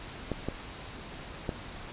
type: clicks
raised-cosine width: 2 ms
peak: -17 dBFS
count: 3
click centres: 0.317 / 0.486 / 1.492 s
effects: pink hiss -43 dBFS RMS until 1.92 s + resampled to 8000 Hz